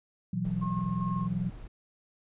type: chord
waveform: sine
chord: B suspended fourth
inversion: none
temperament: equal with one note detuned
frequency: 121.7 / 164.81 / 185 Hz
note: B2 / E3 / F#3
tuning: -25 / 0 / 0 cents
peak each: -35 / -33 / -31 dBFS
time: 0.33-1.5 s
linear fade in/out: 5 ms
type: noise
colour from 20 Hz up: brown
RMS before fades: -45 dBFS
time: 0.44-1.68 s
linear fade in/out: 10 ms
type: clicks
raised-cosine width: 2 ms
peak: -37 / -39 dBFS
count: 2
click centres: 0.453 / 0.466 s
type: tone with tremolo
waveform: sine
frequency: 1076 Hz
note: C6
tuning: 48 cents sharp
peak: -35 dBFS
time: 0.61-1.28 s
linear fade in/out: 20 ms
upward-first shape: square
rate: 2.5 Hz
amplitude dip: 35%
effects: resampled to 8000 Hz